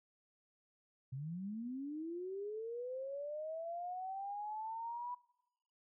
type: linear sweep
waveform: sine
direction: up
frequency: 125.6 to 987.8 Hz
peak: -40 dBFS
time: 1.12-5.15 s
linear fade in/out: 10 ms
effects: noise-tail reverb RT60 0.9 s tail -22 dB re dry